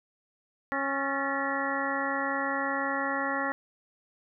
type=harmonic tone with a mistuned harmonic; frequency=274.6 Hz; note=C#4; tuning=16 cents flat; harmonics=1 / 2 / 3 / 4 / 5 / 6 / 7; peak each=-35 / -35 / -35 / -35 / -35 / -35 / -35 dBFS; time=0.72-3.52 s; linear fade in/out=0 ms; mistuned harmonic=6; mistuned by=+94 cents; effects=none

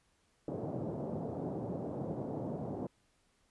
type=band-pass noise; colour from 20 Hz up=pink; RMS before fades=-39 dBFS; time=0.48-2.87 s; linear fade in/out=2 ms; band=120 to 680 Hz; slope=24 dB/octave; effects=pink hiss -73 dBFS RMS until 3.5 s + resampled to 24000 Hz

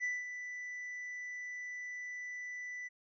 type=tone with ADSR envelope; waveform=triangle; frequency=1982 Hz; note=B6; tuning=6 cents sharp; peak=-30 dBFS; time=0-2.89 s; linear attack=39 ms; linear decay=200 ms; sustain=-9 dB; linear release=22 ms; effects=resampled to 16000 Hz

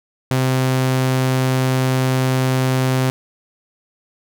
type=tone; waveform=sawtooth; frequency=130 Hz; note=C3; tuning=11 cents flat; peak=-11 dBFS; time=0.31-3.1 s; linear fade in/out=0 ms; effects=none

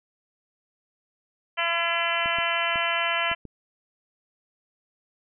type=harmonic tone; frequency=338.1 Hz; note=E4; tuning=44 cents sharp; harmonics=2 / 3 / 4 / 5 / 6 / 7 / 8 / 9; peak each=-31 / -31 / -31 / -31 / -31 / -31 / -31 / -31 dBFS; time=1.57-3.35 s; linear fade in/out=20 ms
type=clicks; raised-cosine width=3 ms; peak=-27 dBFS; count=5; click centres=2.259 / 2.386 / 2.758 / 3.315 / 3.453 s
effects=none

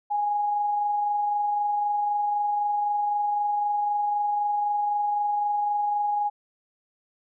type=tone with amplitude modulation; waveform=sine; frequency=827 Hz; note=G#5; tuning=8 cents flat; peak=-21 dBFS; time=0.1-6.3 s; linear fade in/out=20 ms; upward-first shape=sine; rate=23.9 Hz; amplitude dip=25%; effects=none

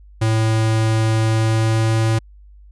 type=tone with pitch glide; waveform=square; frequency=111 to 111.84 Hz; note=A2 to A2; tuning=+16 to +29 cents; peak=-15 dBFS; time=0.21-2.19 s; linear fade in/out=10 ms; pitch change=+13 cents; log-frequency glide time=1.19-2 s; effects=added 50 Hz sine -41 dBFS peak until 2.71 s + resampled to 24000 Hz

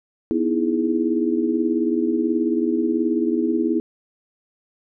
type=chord; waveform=sine; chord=E major seventh; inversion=second; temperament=equal; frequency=246.9 / 311.1 / 329.6 / 415.3 Hz; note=B3 / D#4 / E4 / G#4; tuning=0 / 0 / 0 / 0 cents; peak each=-23 / -25 / -21 / -26 dBFS; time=0.31-3.8 s; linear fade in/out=0 ms; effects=none

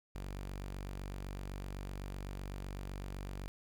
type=tone; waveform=sawtooth; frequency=47.9 Hz; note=G1; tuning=39 cents flat; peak=-37 dBFS; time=0.15-3.48 s; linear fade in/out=0 ms; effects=12-bit

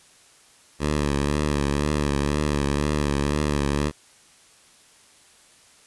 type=tone with vibrato; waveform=10% pulse; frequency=72.7 Hz; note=D2; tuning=17 cents flat; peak=-13 dBFS; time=0.79-3.92 s; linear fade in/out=50 ms; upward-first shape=triangle; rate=2 Hz; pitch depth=64 cents each way; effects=white hiss -54 dBFS RMS until 5.86 s + resampled to 24000 Hz

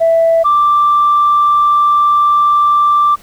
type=tone pair in turn; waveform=sine; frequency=660 / 1176 Hz; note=E5 / D6; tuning=+2 / +2 cents; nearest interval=minor seventh; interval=1000 cents; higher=second; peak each=-6 dBFS; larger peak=neither; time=0-0.44 / 0.44-3.16 s; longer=second; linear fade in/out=20 ms; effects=tanh soft clip ceiling -3 dBFS + pink hiss -42 dBFS RMS until 3.22 s

